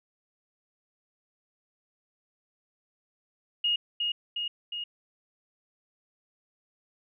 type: tone with echo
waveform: sine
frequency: 2864 Hz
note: F7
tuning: 43 cents sharp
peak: -23 dBFS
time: 3.64-3.76 s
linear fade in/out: 5 ms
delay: 360 ms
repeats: 3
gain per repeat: -3 dB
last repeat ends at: 4.84 s
effects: none